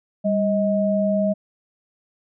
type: tone pair together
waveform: sine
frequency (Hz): 198.44 / 630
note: G3 / D#5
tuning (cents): +21 / +21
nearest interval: octave + minor sixth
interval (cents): 2000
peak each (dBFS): -20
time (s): 0.24-1.34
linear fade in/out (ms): 20
effects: none